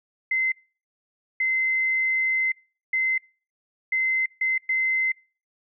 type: tone bursts at uneven times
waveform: sine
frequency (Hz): 2063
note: C7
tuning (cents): -25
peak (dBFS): -20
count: 6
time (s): 0.31-0.52 / 1.4-2.52 / 2.93-3.18 / 3.92-4.26 / 4.41-4.58 / 4.69-5.12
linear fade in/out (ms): 5
effects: noise-tail reverb RT60 0.4 s tail -26 dB re dry